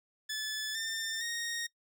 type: tone with pitch steps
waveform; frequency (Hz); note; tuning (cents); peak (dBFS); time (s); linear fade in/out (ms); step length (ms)
15% pulse; 1732 / 1796.2 / 1862.8; A6 / A6 / A#6; -28 / +35 / -2; -28; 0.29-1.67; 10; 460
effects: noise-tail reverb RT60 0.1 s tail -21 dB re dry